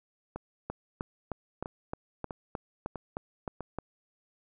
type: two click trains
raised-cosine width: 1 ms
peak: -23 / -20 dBFS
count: 6 / 11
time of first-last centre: 0.36-3.607 / 0.7-3.786 s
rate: 1.54 / 3.24 Hz
effects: none